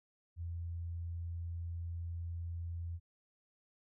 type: tone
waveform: sine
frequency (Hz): 84.9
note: F2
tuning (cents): -48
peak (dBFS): -38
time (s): 0.36-3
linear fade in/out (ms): 50
effects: none